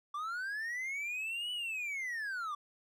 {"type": "linear two-way sweep", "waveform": "triangle", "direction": "up then down", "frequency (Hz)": [1147, 2977, 1147], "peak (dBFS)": -34, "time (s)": [0.14, 2.55], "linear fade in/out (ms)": 5, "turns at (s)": 1.52, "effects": []}